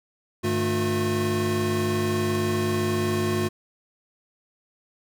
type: tone cluster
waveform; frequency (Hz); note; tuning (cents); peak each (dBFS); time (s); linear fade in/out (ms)
square; 100.2 / 151.6 / 219.4 / 358.9; G2 / D#3 / A3 / F4; +38 / -45 / -5 / +47; -29 / -35 / -29 / -26; 0.43-3.49; 20
effects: none